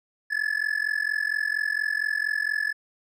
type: tone with amplitude modulation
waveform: triangle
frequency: 1719 Hz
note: A6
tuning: 41 cents flat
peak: -18 dBFS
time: 0.3-2.73 s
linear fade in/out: 20 ms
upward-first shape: sine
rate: 44.3 Hz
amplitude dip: 95%
effects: none